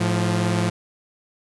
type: tone pair together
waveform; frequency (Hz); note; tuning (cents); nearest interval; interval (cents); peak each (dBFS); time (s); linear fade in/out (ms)
sawtooth; 108.17 / 174.61; A2 / F3; -29 / 0; minor sixth; 829; -18 / -18; 0-0.7; 10
effects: resampled to 24000 Hz